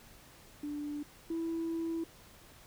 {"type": "tone pair in turn", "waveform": "sine", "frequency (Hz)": [293.7, 329.7], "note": ["D4", "E4"], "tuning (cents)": [0, 0], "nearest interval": "major second", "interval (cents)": 200, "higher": "second", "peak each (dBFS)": [-35, -31], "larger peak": "second", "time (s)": [[0.63, 1.03], [1.3, 2.04]], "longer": "second", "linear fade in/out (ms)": 5, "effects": ["tanh soft clip ceiling -30 dBFS", "pink hiss -57 dBFS RMS until 2.66 s"]}